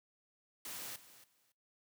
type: noise with echo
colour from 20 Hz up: white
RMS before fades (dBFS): -45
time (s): 0.65-0.96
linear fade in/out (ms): 2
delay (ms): 280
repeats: 2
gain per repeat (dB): -15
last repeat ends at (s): 1.52
effects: noise-tail reverb RT60 0.2 s tail -18 dB re dry + high-pass 100 Hz 12 dB/octave